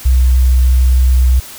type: tone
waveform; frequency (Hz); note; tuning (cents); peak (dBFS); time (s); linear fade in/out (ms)
sine; 63.3; B1; +43; -6; 0.05-1.4; 10
effects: white hiss -32 dBFS RMS until 1.58 s